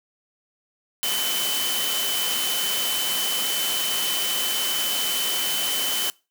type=tone in noise; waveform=sine; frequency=3042 Hz; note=F#7; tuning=47 cents sharp; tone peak=-26 dBFS; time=1.03-6.1 s; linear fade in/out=0 ms; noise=white; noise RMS=-26 dBFS; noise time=1.03-6.1 s; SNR=-3 dB; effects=noise-tail reverb RT60 0.3 s tail -24 dB re dry + high-pass 200 Hz 12 dB/octave